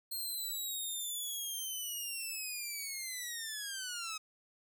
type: linear sweep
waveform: 10% pulse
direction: down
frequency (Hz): 4233 to 1263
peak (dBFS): -30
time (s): 0.11-4.18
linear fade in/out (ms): 10
effects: none